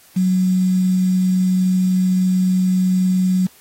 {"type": "tone with quantisation", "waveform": "sine", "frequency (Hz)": 185, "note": "F#3", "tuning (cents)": 0, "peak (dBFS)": -13, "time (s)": [0.16, 3.47], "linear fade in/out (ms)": 10, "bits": 6, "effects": ["white hiss -49 dBFS RMS until 3.6 s", "AAC 48 kbps"]}